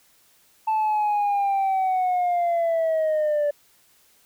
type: linear sweep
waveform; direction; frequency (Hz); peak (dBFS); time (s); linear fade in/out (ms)
sine; down; 880 to 580; -17; 0.67-3.51; 10
effects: tanh soft clip ceiling -18 dBFS + white hiss -59 dBFS RMS until 4.25 s